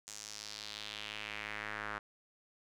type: tone with band-pass filter sweep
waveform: square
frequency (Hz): 52.9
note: G#1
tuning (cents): +33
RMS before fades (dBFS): -44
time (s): 0.07-1.99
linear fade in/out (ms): 10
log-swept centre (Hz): 7000 to 1400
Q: 2.4
effects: none

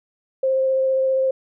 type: tone with vibrato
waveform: sine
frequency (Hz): 528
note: C5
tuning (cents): +16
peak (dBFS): -16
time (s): 0.43-1.31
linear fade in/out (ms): 5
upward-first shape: sine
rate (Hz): 15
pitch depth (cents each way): 9
effects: none

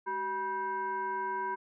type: tone with frequency modulation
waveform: sine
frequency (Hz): 972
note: B5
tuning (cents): -28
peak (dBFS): -31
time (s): 0.06-1.56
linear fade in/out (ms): 20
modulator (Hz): 592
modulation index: 0.79
effects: none

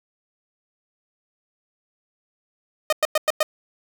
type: tone bursts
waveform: sawtooth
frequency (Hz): 616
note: D#5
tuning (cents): -17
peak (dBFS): -12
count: 5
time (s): 2.9-3.43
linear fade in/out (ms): 2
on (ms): 26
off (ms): 100
effects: none

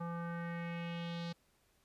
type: tone with low-pass filter sweep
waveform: square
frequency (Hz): 170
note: F3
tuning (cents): -46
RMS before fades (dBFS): -41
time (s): 0-1.33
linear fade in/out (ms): 10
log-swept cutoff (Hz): 1100 to 4400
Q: 2.9
effects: pink hiss -73 dBFS RMS until 1.84 s + resampled to 32000 Hz

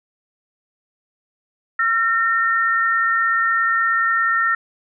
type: tone pair together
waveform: sine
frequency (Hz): 1358.4 / 1828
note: F6 / A#6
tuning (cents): -48 / -34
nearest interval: perfect fourth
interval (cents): 514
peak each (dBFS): -18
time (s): 1.79-4.55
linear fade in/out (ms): 5
effects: none

